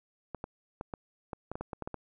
clicks, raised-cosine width 1 ms, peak -23 dBFS, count 12, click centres 0.347 / 0.441 / 0.811 / 0.938 / 1.332 / 1.516 / 1.555 / 1.61 / 1.732 / 1.823 / 1.875 / 1.943 s, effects none

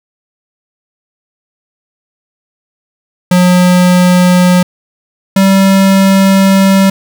square tone pair in turn, 180 / 193.64 Hz, F#3 / G3, -47 / -21 cents, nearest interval minor second, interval 126 cents, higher second, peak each -5 dBFS, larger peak neither, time 3.31-4.63 / 5.36-6.9 s, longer second, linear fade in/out 5 ms, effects none

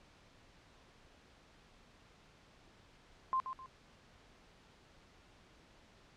sine tone with echo, 1046.5 Hz, C6, in tune, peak -30 dBFS, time 3.33-3.4 s, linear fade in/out 0 ms, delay 130 ms, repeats 2, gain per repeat -9 dB, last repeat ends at 3.66 s, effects pink hiss -63 dBFS RMS until 6.16 s + low-pass 5000 Hz 12 dB/octave

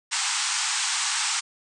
white band-pass noise, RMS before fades -26 dBFS, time 0.11-1.41 s, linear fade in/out 20 ms, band 780 to 8800 Hz, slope 96 dB/octave, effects none

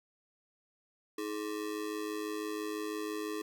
square ring-modulated tone, 370 Hz, F#4, in tune, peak -33 dBFS, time 1.18-3.42 s, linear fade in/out 5 ms, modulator 53 Hz, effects 10-bit

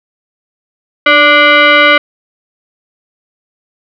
sine tone with frequency modulation, 300 Hz, D4, 37 cents sharp, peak -3 dBFS, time 1.06-1.98 s, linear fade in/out 5 ms, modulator 881 Hz, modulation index 2.8, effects none

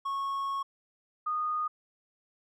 triangle / sine tone pair in turn, 1100 / 1232 Hz, C#6 / D#6, -14 / -17 cents, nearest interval major second, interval 197 cents, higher second, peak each -28 dBFS, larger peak neither, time 0.05-0.63 / 1.26-1.68 s, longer first, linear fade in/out 10 ms, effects none

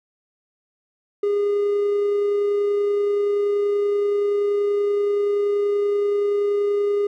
triangle tone with amplitude modulation, 408.2 Hz, G#4, 30 cents flat, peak -14 dBFS, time 1.23-7.07 s, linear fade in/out 5 ms, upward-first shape sine, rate 30.5 Hz, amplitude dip 25%, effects tanh soft clip ceiling -11 dBFS

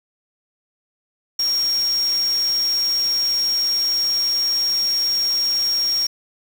sine tone in noise, 5570 Hz, F8, 5 cents flat, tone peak -17 dBFS, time 1.39-6.07 s, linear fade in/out 5 ms, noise white, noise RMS -34 dBFS, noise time 1.39-6.07 s, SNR +14 dB, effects none

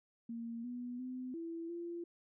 sine tone with pitch steps, 231.8 / 244.9 / 254.5 / 332.4 / 342.7 Hz, A#3 / B3 / C4 / E4 / F4, -10 / -14 / -48 / +15 / -33 cents, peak -40 dBFS, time 0.29-2.04 s, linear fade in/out 5 ms, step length 350 ms, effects none

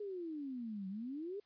sine exponential two-way sweep, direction down then up, 423.2 to 186 to 423.2 Hz, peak -40 dBFS, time 0-1.4 s, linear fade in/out 5 ms, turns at 0.88 s, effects white hiss -75 dBFS RMS until 1.45 s + resampled to 11025 Hz

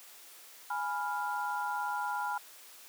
sine chord, F diminished, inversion first, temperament equal, 830.6 / 987.8 / 1396.9 Hz, Ab5 / Cb6 / F6, 0 / 0 / 0 cents, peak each -35 / -36 / -37 dBFS, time 0.7-2.38 s, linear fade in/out 5 ms, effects white hiss -53 dBFS RMS until 2.88 s + high-pass 400 Hz 12 dB/octave

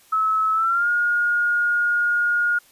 sine tone with pitch glide, 1296 to 1429.7 Hz, E6 to F6, -30 to +40 cents, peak -17 dBFS, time 0.12-2.59 s, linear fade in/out 10 ms, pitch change +170 cents, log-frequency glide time 0.53-0.89 s, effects white hiss -54 dBFS RMS until 2.71 s + resampled to 32000 Hz

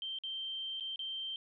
sine tone with dropouts, 3136 Hz, G7, in tune, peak -37 dBFS, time 0.02-1.36 s, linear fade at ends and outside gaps 1 ms, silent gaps 0.187-0.236 / 0.799-0.807 / 0.959-0.992 s, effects none

